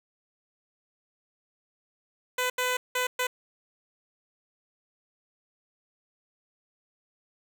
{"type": "tone bursts at uneven times", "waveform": "10% pulse", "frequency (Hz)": 502, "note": "B4", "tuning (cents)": 28, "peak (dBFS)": -17, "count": 4, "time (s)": [[2.38, 2.5], [2.58, 2.77], [2.95, 3.07], [3.19, 3.27]], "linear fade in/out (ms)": 5, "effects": []}